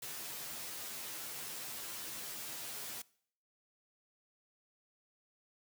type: noise with comb filter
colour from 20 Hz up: white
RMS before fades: -44 dBFS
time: 0.02-3.02 s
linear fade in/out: 5 ms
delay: 11 ms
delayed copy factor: -0.95
effects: noise-tail reverb RT60 0.6 s tail -22 dB re dry + high-pass 80 Hz 12 dB/octave